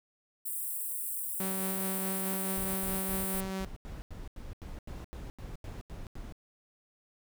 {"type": "high-pass noise", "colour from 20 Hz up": "white", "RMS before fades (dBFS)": -36, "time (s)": [0.45, 3.41], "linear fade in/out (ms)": 10, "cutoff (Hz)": 8000, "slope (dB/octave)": 96}
{"type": "tone with tremolo", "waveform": "sawtooth", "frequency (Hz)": 190.8, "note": "G3", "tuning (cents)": -47, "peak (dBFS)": -29, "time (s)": [1.4, 3.65], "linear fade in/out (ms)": 0, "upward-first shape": "sine", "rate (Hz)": 4.7, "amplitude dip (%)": 25}
{"type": "noise bursts", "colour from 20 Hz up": "brown", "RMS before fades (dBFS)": -42, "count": 15, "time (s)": [2.57, 6.324], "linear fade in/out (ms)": 0, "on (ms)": 170, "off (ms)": 86}
{"effects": []}